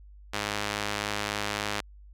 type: tone with band-pass filter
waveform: sawtooth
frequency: 103.6 Hz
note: G#2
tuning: 4 cents flat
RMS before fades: -32 dBFS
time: 0.33-1.81 s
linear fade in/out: 10 ms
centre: 3000 Hz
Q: 0.5
effects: added 50 Hz sine -47 dBFS peak until 2.13 s